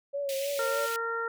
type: tone with vibrato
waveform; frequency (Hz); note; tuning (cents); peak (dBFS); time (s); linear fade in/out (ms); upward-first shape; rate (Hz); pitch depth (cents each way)
sine; 554.4; C#5; 0; -29; 0.13-0.87; 20; triangle; 3.3; 60
type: high-pass noise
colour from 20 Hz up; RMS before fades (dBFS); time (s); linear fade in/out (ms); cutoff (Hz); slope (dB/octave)
pink; -39; 0.29-0.96; 0; 2100; 48
type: harmonic tone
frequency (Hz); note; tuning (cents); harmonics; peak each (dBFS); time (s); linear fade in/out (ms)
460.2; A#4; -22; 1 / 2 / 3 / 4; -34 / -40 / -31 / -42; 0.59-1.28; 2
effects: none